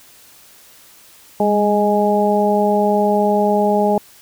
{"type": "harmonic tone with a mistuned harmonic", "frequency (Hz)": 207.7, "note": "G#3", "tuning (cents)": 0, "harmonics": [1, 2, 3, 4], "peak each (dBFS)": [-18, -18, -18, -18], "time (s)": [1.4, 3.98], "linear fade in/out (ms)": 2, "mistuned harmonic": 1, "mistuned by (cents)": -28, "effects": ["white hiss -46 dBFS RMS until 4.21 s"]}